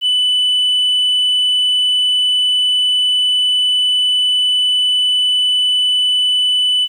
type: tone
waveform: sine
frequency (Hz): 2990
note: F#7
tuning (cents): +17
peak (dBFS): -9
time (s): 0.01-6.88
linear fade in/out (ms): 50
effects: tanh soft clip ceiling -10 dBFS + 8-bit